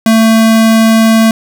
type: tone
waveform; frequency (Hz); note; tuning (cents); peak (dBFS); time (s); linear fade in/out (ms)
square; 223.5; A3; +27; -5; 0.06-1.31; 2
effects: none